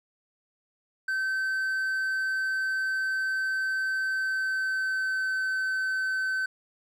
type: tone with pitch glide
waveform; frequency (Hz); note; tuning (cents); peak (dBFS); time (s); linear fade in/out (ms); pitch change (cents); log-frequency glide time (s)
triangle; 1542 to 1531.3; G6 to G6; -29 to -41; -24; 1.08-6.46; 5; -12; 4.1-5.35
effects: none